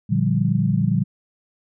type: chord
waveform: sine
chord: G minor seventh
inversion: first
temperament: equal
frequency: 116.54 / 146.83 / 174.61 / 196 Hz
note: Bb2 / D3 / F3 / G3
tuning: 0 / 0 / 0 / 0 cents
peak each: -22 dBFS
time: 0.09-1.04 s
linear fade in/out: 20 ms
effects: none